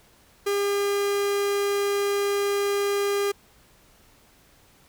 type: tone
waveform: 45% pulse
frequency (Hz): 403.3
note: G4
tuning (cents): +49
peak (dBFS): -22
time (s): 0.46-3.32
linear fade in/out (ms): 10
effects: pink hiss -57 dBFS RMS until 4.88 s